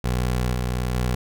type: tone with level steps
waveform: 20% pulse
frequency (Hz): 61.74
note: B1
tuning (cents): 0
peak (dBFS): -16 / -18 / -16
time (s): 0.04-1.15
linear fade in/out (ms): 5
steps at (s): 0.53 / 0.94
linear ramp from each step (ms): 10
effects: none